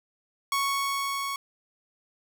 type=tone with level ramp; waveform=sawtooth; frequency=1108.7 Hz; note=C#6; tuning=in tune; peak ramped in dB=-20 to -26 dBFS; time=0.52-1.36 s; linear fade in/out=2 ms; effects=none